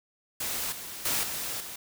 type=noise with level steps; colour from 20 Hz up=white; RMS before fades=-32 / -40 / -28 / -34 / -40 dBFS; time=0.4-1.76 s; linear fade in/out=5 ms; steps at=0.72 / 1.05 / 1.23 / 1.6 s; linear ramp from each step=5 ms; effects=none